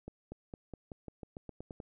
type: accelerating click train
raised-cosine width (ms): 2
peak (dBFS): -30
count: 12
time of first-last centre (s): 0.08-1.802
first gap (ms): 240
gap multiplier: 0.91
effects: none